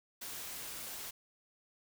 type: noise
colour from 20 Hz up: white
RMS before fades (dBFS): -44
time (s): 0.21-1.11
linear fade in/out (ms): 10
effects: none